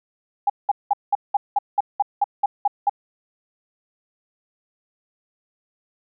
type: tone bursts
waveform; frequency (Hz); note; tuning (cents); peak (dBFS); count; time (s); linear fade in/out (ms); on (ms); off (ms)
sine; 812; G#5; -39; -14; 12; 0.47-2.896; 5; 28; 190
effects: none